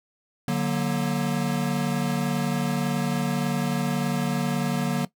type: chord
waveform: square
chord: D augmented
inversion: none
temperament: equal with one note detuned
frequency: 146.83 / 185 / 236.9 Hz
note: D3 / F#3 / A#3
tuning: 0 / 0 / +28 cents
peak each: -28 dBFS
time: 0.48-5.05 s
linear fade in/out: 2 ms
effects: noise-tail reverb RT60 0.1 s tail -17 dB re dry